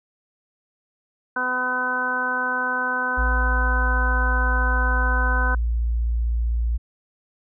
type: harmonic tone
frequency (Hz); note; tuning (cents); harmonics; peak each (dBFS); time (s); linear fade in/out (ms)
252.3; B3; +37; 1 / 2 / 3 / 4 / 5 / 6; -34 / -33 / -33 / -27 / -32 / -23; 1.36-5.55; 5
type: tone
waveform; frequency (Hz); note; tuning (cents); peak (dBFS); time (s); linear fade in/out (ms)
sine; 57.8; A#1; -14; -19; 3.17-6.78; 20
effects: none